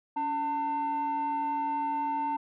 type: tone pair together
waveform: sine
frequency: 282.9 / 898 Hz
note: C#4 / A5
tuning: +35 / +35 cents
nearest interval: octave + minor sixth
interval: 2000 cents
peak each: -34 / -26 dBFS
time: 0.16-2.37 s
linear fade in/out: 10 ms
effects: tanh soft clip ceiling -25 dBFS